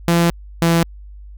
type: tone pair in turn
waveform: sawtooth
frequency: 170 / 167.47 Hz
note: F3 / E3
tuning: -46 / +28 cents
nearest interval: unison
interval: 26 cents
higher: first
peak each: -8 dBFS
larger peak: neither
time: 0.08-0.3 / 0.62-0.83 s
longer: first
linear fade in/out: 0 ms
effects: added 50 Hz sine -34 dBFS peak until 1.37 s